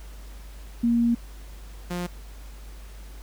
sine / sawtooth tone pair in turn, 235 / 176.76 Hz, A#3 / F3, +14 / +21 cents, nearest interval perfect fourth, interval 493 cents, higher first, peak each -18 / -24 dBFS, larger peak first, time 0.83-1.15 / 1.9-2.07 s, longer first, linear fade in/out 10 ms, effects added 50 Hz sine -39 dBFS peak until 3.22 s + pink hiss -51 dBFS RMS until 3.22 s

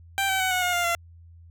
15% pulse tone with pitch steps, 784 / 766.5 / 749.5 / 732.8 / 716.4 / 700.5 / 684.9 Hz, G5 / G5 / F#5 / F#5 / F5 / F5 / F5, 0 / -39 / +22 / -17 / +44 / +5 / -34 cents, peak -16 dBFS, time 0.18-0.95 s, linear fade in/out 0 ms, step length 110 ms, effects added 84 Hz sine -46 dBFS peak until 1.5 s

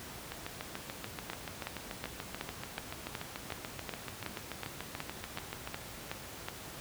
two click trains, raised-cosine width 0.3 ms, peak -20 / -22 dBFS, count 15 / 38, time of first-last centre 1.3-6.485 / 0.32-5.675 s, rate 2.7 / 6.91 Hz, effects pink hiss -46 dBFS RMS until 6.8 s + high-pass 60 Hz 12 dB/octave

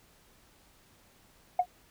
sine tone with exponential decay, 721 Hz, F#5, 45 cents flat, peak -17 dBFS, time 1.59-1.66 s, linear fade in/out 5 ms, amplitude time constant 15 ms, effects tanh soft clip ceiling -15 dBFS + pink hiss -62 dBFS RMS until 1.9 s

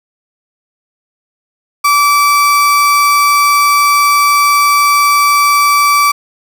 35% pulse tone, 1158 Hz, D6, 25 cents flat, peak -5 dBFS, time 1.84-6.12 s, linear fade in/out 10 ms, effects 7-bit

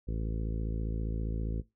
harmonic tone, 55 Hz, A1, in tune, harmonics 1 / 2 / 3 / 4 / 5 / 6 / 7 / 8 / 9, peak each -32 / -38 / -42 / -44 / -46 / -48 / -49 / -50 / -51 dBFS, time 0.07-1.62 s, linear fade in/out 20 ms, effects noise-tail reverb RT60 0.2 s tail -19 dB re dry

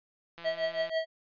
click train, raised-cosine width 0.3 ms, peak -30 dBFS, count 88, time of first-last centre 0.38-0.895 s, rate 169 Hz
square tone with tremolo, 646 Hz, E5, 35 cents flat, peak -26 dBFS, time 0.44-1.06 s, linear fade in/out 20 ms, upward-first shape triangle, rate 6.1 Hz, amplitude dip 95%
effects resampled to 11025 Hz

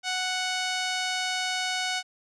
5% pulse tone with low-pass filter, 740 Hz, F#5, in tune, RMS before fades -29 dBFS, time 0.03-2.03 s, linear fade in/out 50 ms, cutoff 5300 Hz, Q 0.61, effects none

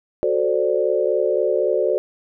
sine chord, D dominant seventh, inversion first, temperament equal, 370 / 440 / 523.3 / 587.3 Hz, F#4 / A4 / C5 / D5, 0 / 0 / 0 / 0 cents, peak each -22 dBFS, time 0.23-1.98 s, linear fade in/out 0 ms, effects none

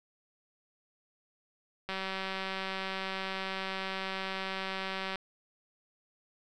click train, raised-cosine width 0.3 ms, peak -20 dBFS, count 625, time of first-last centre 1.89-5.157 s, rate 191 Hz, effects none

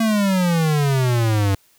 square exponential sweep, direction down, 228 to 96 Hz, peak -16 dBFS, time 0-1.55 s, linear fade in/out 5 ms, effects white hiss -57 dBFS RMS until 1.78 s

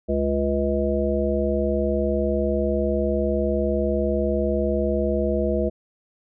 harmonic tone, 70 Hz, C#2, 18 cents sharp, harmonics 1 / 3 / 5 / 7 / 9, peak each -26 / -26 / -26 / -26 / -26 dBFS, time 0.08-5.7 s, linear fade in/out 20 ms, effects none

